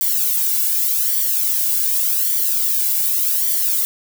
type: noise with flanger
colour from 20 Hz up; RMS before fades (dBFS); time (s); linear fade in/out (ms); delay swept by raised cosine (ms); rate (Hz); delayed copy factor
violet; -18; 0.01-3.85; 0; 0.76 to 1.61; 0.86; -0.75
effects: none